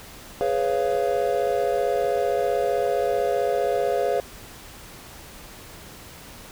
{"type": "chord", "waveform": "triangle", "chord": "C# dominant seventh", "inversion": "second", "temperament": "just", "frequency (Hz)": [415.8, 498.9, 554.4, 693], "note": ["G#4", "B4", "C#5", "E#5"], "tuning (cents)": [2, 17, 0, -14], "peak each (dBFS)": -24, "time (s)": [0.41, 4.2], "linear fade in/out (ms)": 0, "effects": ["pink hiss -43 dBFS RMS until 6.51 s"]}